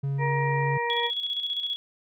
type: tone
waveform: triangle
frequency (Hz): 138.59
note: C#3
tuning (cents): 0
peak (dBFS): -23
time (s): 0.03-0.78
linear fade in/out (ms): 10
type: harmonic tone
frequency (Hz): 472.9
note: A#4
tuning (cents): +25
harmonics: 1 / 2 / 4 / 5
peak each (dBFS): -30 / -28 / -31 / -37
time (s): 0.18-1.11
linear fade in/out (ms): 50
type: tone with tremolo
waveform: sine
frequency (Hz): 3356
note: G#7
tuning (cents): +17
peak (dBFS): -25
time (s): 0.9-1.76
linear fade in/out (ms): 0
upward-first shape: square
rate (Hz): 15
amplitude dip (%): 50
effects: none